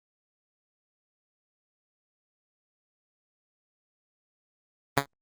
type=tone with exponential decay; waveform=5% pulse; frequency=140 Hz; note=C#3; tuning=18 cents sharp; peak=-5 dBFS; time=4.97-5.06 s; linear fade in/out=2 ms; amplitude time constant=19 ms; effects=Opus 24 kbps